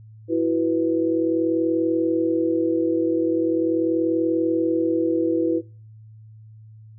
sine chord, E suspended second, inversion none, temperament equal, 329.6 / 370 / 493.9 Hz, E4 / F#4 / B4, 0 / 0 / 0 cents, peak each -20 / -26 / -24 dBFS, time 0.28-5.62 s, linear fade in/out 50 ms, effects noise-tail reverb RT60 0.4 s tail -25 dB re dry + added 109 Hz sine -42 dBFS peak until 6.98 s

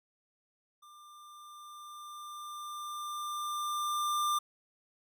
square tone with level ramp, 1193 Hz, D6, 27 cents sharp, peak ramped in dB -54 to -28 dBFS, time 0.82-4.39 s, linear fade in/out 10 ms, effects none

